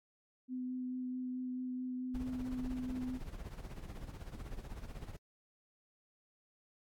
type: tone with vibrato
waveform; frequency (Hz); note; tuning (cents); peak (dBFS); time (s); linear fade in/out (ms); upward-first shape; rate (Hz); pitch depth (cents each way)
sine; 253.3; B3; +44; -37; 0.48-3.2; 50; sine; 4.6; 10
type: noise with tremolo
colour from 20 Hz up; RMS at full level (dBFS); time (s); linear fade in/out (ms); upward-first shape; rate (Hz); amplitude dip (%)
brown; -43; 2.14-5.17; 10; sine; 16; 65
effects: AAC 64 kbps